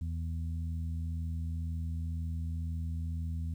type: harmonic tone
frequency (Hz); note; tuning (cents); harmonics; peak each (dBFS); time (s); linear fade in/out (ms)
82; E2; -9; 1 / 2 / 3; -33 / -42 / -48; 0.01-3.54; 5
effects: 11-bit